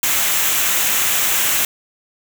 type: noise with comb filter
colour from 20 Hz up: white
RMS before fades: -17 dBFS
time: 0.03-1.65 s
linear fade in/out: 2 ms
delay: 0.21 ms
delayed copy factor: -0.5
effects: none